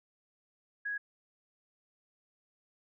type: tone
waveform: sine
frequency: 1661.2 Hz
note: G#6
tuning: in tune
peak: -33 dBFS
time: 0.85-0.98 s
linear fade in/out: 10 ms
effects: none